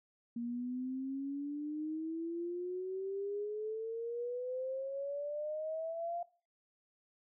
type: exponential sweep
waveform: sine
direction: up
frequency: 234 to 698 Hz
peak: -36 dBFS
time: 0.36-6.23 s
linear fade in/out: 5 ms
effects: noise-tail reverb RT60 0.4 s tail -19 dB re dry